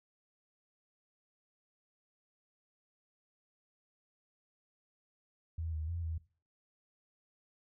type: tone with pitch steps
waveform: sine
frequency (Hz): 81.7 / 78.1 / 85.2 / 81.2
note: E2 / D#2 / F2 / E2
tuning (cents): -15 / +7 / -42 / -26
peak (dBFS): -35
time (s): 5.58-6.18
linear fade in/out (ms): 5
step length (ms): 150
effects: noise-tail reverb RT60 0.4 s tail -19 dB re dry